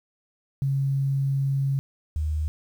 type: tone pair in turn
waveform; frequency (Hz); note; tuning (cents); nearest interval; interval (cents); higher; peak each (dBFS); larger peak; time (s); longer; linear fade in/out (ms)
sine; 137.1 / 76.94; C#3 / D#2; -19 / -19; minor seventh; 1000; first; -21 / -23; first; 0.62-1.79 / 2.16-2.48; first; 0
effects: 9-bit